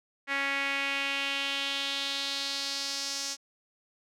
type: tone with band-pass filter sweep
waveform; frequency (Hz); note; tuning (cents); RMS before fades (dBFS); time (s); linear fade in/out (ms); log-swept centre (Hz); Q
sawtooth; 277.2; C#4; 0; -32; 0.27-3.37; 50; 2000 to 5800; 2.9
effects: none